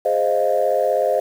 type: chord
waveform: sine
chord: F minor seventh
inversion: first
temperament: equal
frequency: 415.3 / 523.3 / 622.3 / 698.5 Hz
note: Ab4 / C5 / Eb5 / F5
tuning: 0 / 0 / 0 / 0 cents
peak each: -24 / -19 / -19 / -22 dBFS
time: 0.05-1.2 s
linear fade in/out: 5 ms
effects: tanh soft clip ceiling -7 dBFS + 7-bit